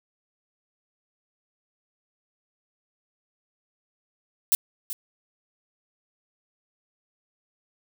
violet noise with echo, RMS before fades -19 dBFS, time 4.52-4.55 s, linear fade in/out 0 ms, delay 380 ms, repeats 1, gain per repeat -13 dB, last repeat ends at 4.93 s, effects none

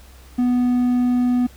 triangle tone, 246.9 Hz, B3, in tune, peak -13 dBFS, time 0.38-1.47 s, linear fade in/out 10 ms, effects added 64 Hz sine -43 dBFS peak until 1.56 s + pink hiss -49 dBFS RMS until 1.56 s

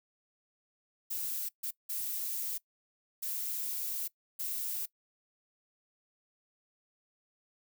violet noise bursts at uneven times, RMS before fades -36 dBFS, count 5, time 1.1-1.49 / 1.63-1.71 / 1.89-2.58 / 3.22-4.08 / 4.39-4.86 s, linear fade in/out 10 ms, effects noise-tail reverb RT60 0.1 s tail -21 dB re dry

